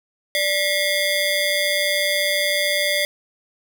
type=ring-modulated tone; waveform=20% pulse; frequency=1359 Hz; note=F6; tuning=48 cents flat; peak=-10 dBFS; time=0.35-3.05 s; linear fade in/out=0 ms; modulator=773 Hz; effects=none